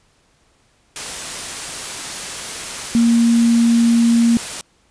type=tone in noise; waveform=sine; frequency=233.1 Hz; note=A#3; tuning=in tune; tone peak=-10 dBFS; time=2.95-4.37 s; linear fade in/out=0 ms; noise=white; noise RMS=-27 dBFS; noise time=0.96-4.61 s; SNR=+14 dB; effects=pink hiss -58 dBFS RMS until 4.9 s + resampled to 22050 Hz